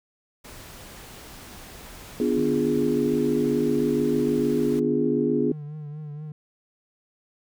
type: noise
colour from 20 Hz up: pink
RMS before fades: -43 dBFS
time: 0.44-4.8 s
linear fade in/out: 10 ms
type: chord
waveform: sine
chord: B diminished seventh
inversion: none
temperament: equal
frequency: 246.9 / 293.7 / 349.2 / 415.3 Hz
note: B3 / D4 / F4 / Ab4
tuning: 0 / 0 / 0 / 0 cents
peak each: -24 / -27 / -27 / -25 dBFS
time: 2.2-5.52 s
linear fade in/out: 2 ms
type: tone with vibrato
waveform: triangle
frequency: 150 Hz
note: D3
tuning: 37 cents sharp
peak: -31 dBFS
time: 2.37-6.32 s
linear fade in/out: 2 ms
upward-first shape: triangle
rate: 4.2 Hz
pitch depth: 60 cents each way
effects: none